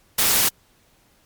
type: noise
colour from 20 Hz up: white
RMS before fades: -18 dBFS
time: 0.18-0.49 s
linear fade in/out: 10 ms
effects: pink hiss -59 dBFS RMS until 1.25 s + MP3 96 kbps